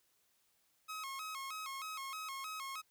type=tone with vibrato; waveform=sawtooth; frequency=1174 Hz; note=D6; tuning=1 cent flat; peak=-38 dBFS; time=0.88-2.82 s; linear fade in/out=20 ms; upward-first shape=square; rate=3.2 Hz; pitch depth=140 cents each way; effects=white hiss -75 dBFS RMS until 2.9 s